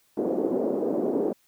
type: band-pass noise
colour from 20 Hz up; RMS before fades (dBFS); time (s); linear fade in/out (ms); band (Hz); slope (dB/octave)
white; -26; 0.17-1.33; 5; 260 to 460; 24
effects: white hiss -65 dBFS RMS until 1.47 s